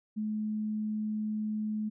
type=tone; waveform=sine; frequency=214.1 Hz; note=A3; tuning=47 cents flat; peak=-30 dBFS; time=0.16-1.9 s; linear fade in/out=20 ms; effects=none